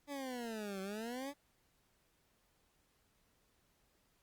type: exponential two-way sweep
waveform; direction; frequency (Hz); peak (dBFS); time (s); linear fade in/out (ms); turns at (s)
20% pulse; down then up; 291.8 to 188.7 to 291.8; -36; 0.07-1.34; 50; 0.81
effects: pink hiss -75 dBFS RMS until 4.22 s + Opus 48 kbps